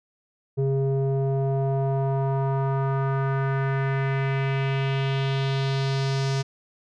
square tone with low-pass filter sweep, 135.8 Hz, C#3, 35 cents flat, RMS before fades -24 dBFS, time 0.57-6.43 s, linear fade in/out 20 ms, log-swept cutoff 410 to 5700 Hz, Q 2.2, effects none

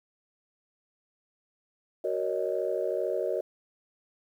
sine chord, D# minor seventh, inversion first, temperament just, 373.4 / 466.7 / 560 / 622.3 Hz, F#4 / A#4 / C#5 / D#5, +16 / +2 / +18 / 0 cents, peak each -32 dBFS, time 2.04-3.41 s, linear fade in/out 5 ms, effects tanh soft clip ceiling -16 dBFS + 10-bit

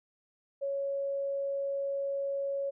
sine tone, 555 Hz, C#5, 2 cents sharp, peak -30 dBFS, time 0.61-2.71 s, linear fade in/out 20 ms, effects none

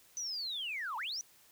sine linear two-way sweep, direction down then up, 6080 to 837 to 6080 Hz, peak -35 dBFS, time 0.17-1.21 s, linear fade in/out 0 ms, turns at 0.97 s, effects tanh soft clip ceiling -31 dBFS + white hiss -63 dBFS RMS until 1.51 s

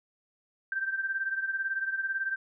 sine beating tone pair, 1564 / 1582 Hz, G6 / G6, -4 / +15 cents, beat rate 18 Hz, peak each -30 / -35 dBFS, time 0.72-2.36 s, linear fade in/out 2 ms, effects none

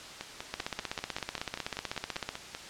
two click trains, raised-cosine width 0.2 ms, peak -19 / -15 dBFS, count 13 / 29, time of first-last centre 0.21-2.549 / 0.54-2.29 s, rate 5.13 / 16 Hz, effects white hiss -45 dBFS RMS until 2.69 s + low-pass 6000 Hz 12 dB/octave

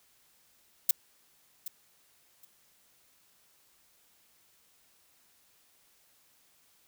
violet noise with echo, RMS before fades -21 dBFS, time 0.89-0.91 s, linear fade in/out 5 ms, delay 770 ms, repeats 2, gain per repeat -15 dB, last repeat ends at 2.45 s, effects white hiss -66 dBFS RMS until 6.87 s

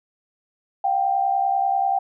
sine tone pair together, 712 / 782.2 Hz, F5 / G5, +33 / -4 cents, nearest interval major second, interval 163 cents, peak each -24 / -19 dBFS, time 0.84-1.99 s, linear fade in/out 5 ms, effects none

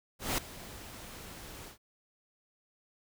pink noise with ADSR envelope, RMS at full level -29 dBFS, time 0.19-1.78 s, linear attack 190 ms, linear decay 4 ms, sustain -18 dB, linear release 110 ms, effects none

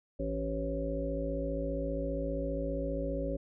harmonic tone with a mistuned harmonic, 55 Hz, A1, in tune, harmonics 1 / 3 / 5 / 7 / 9 / 10, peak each -36 / -41 / -38 / -42 / -43 / -36 dBFS, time 0.19-3.37 s, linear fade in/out 10 ms, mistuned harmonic 5, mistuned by +18 cents, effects none

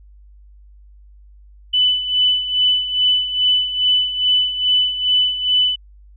sine tone with tremolo, 2995 Hz, F#7, 20 cents sharp, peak -11 dBFS, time 1.73-5.76 s, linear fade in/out 10 ms, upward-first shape sine, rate 2.4 Hz, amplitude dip 70%, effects added 50 Hz sine -42 dBFS peak until 6.16 s

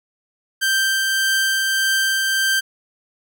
sawtooth tone with tremolo, 1568 Hz, G6, in tune, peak -12 dBFS, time 0.61-2.61 s, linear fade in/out 20 ms, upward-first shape triangle, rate 1.7 Hz, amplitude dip 25%, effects none

